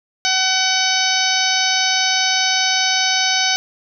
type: harmonic tone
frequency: 755 Hz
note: F#5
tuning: 35 cents sharp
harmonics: 1 / 2 / 3 / 4 / 5 / 6 / 7 / 8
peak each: -23 / -23 / -23 / -23 / -23 / -23 / -23 / -23 dBFS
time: 0.25-3.56 s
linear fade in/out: 0 ms
effects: none